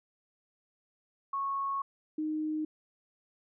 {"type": "tone pair in turn", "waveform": "sine", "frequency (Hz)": [1101, 309], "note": ["C#6", "D#4"], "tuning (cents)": [-12, -12], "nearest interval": "octave + minor seventh", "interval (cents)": 2200, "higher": "first", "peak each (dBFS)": [-30, -30], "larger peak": "neither", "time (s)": [[1.33, 1.82], [2.18, 2.65]], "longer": "first", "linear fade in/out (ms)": 5, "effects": []}